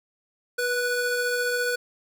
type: tone pair together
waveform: square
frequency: 488.5 / 1480 Hz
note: B4 / F#6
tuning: -19 / 0 cents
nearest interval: octave + perfect fifth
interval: 1919 cents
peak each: -27 dBFS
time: 0.58-1.76 s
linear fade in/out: 10 ms
effects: none